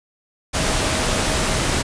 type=tone in noise; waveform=sine; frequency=635 Hz; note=D#5; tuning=35 cents sharp; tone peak=-30 dBFS; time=0.56-1.62 s; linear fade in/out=20 ms; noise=pink; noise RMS=-20 dBFS; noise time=0.53-1.83 s; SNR=-13 dB; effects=resampled to 22050 Hz